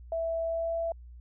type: tone with pitch glide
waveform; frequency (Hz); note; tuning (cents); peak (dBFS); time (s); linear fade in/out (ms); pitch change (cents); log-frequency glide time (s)
sine; 659.3 to 665.8; E5 to E5; 0 to +17; -28; 0.12-0.92; 2; +17; 0.44-0.77
effects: added 60 Hz sine -45 dBFS peak until 1.2 s